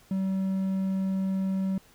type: tone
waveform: triangle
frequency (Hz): 191.2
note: G3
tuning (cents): -43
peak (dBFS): -23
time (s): 0.11-1.78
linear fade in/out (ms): 2
effects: pink hiss -58 dBFS RMS until 1.94 s